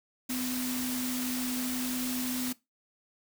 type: tone in noise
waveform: sine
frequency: 251.8 Hz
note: B3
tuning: 34 cents sharp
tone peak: -32 dBFS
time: 0.29-2.53 s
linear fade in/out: 10 ms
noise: white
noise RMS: -36 dBFS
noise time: 0.29-2.53 s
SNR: +1 dB
effects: noise-tail reverb RT60 0.2 s tail -19 dB re dry